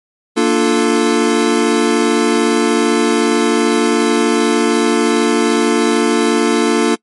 square chord, Bb major seventh, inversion none, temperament equal with one note detuned, 233.1 / 295.7 / 349.2 / 440 Hz, Bb3 / D4 / F4 / A4, 0 / +12 / 0 / 0 cents, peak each -17 dBFS, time 0.36-6.96 s, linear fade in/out 20 ms, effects noise-tail reverb RT60 0.1 s tail -25 dB re dry + MP3 48 kbps

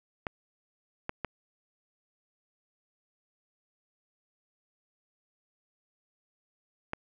clicks, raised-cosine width 0.5 ms, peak -17 dBFS, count 4, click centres 0.268 / 1.094 / 1.247 / 6.934 s, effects none

